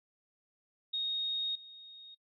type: tone with level steps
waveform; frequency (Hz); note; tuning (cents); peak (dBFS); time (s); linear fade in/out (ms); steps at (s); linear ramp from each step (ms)
sine; 3729; A#7; 0; -31 / -48; 0.93-2.15; 10; 1.55; 5
effects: noise-tail reverb RT60 0.1 s tail -23 dB re dry